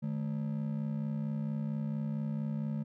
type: ring-modulated tone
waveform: triangle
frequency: 182.8 Hz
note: F#3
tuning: 21 cents flat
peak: -27 dBFS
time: 0.02-2.84 s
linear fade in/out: 20 ms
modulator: 32.2 Hz
effects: none